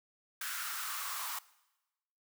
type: noise with high-pass filter sweep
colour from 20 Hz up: white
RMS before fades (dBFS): -39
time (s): 0.41-1.39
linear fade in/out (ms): 5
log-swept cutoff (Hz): 1500 to 1000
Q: 4.5
effects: noise-tail reverb RT60 1.0 s tail -20 dB re dry